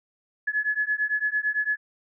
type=beating tone pair; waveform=sine; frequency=1700 / 1708.9 Hz; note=G#6 / G#6; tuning=+40 / +49 cents; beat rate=8.9 Hz; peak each=-26 / -26 dBFS; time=0.47-1.77 s; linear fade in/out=10 ms; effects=none